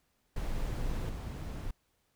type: noise with level steps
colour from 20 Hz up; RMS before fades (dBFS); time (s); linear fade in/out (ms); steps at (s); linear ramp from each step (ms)
brown; -34 / -38; 0.36-1.71; 5; 1.09; 5
effects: pink hiss -75 dBFS RMS until 2.15 s